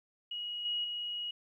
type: tone with level steps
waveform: sine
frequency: 2899 Hz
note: F#7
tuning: 36 cents flat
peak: -36 / -31 / -35 dBFS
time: 0.31-1.31 s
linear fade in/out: 5 ms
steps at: 0.65 / 0.84 s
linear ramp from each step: 5 ms
effects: 12-bit